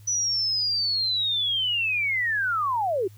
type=linear sweep; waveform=sine; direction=down; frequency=5970 to 350.2 Hz; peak=-22 dBFS; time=0.07-3.08 s; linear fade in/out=10 ms; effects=added 104 Hz sine -45 dBFS peak until 3.17 s + white hiss -59 dBFS RMS until 3.17 s